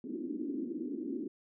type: band-pass noise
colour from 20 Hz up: pink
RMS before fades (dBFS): -38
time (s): 0.04-1.28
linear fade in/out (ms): 5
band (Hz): 250 to 340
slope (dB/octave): 48
effects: none